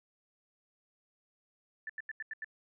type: tone bursts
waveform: sine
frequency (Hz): 1760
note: A6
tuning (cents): 0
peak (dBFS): -37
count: 6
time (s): 1.87-2.445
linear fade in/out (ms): 2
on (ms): 25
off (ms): 85
effects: none